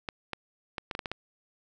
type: clicks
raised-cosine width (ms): 0.3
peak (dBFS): -17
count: 8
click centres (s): 0.088 / 0.333 / 0.782 / 0.912 / 0.951 / 0.992 / 1.058 / 1.116
effects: none